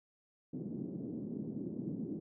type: band-pass noise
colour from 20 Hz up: pink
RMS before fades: -41 dBFS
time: 0.53-2.2 s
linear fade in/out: 10 ms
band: 170 to 320 Hz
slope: 24 dB/octave
effects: none